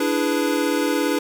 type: chord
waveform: square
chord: E dominant seventh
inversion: third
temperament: equal with one note detuned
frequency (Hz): 293.7 / 331.2 / 415.3 / 493.9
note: D4 / E4 / G#4 / B4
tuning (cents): 0 / +8 / 0 / 0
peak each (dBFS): -23 / -26 / -27 / -26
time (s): 0-1.19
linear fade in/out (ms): 5
effects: none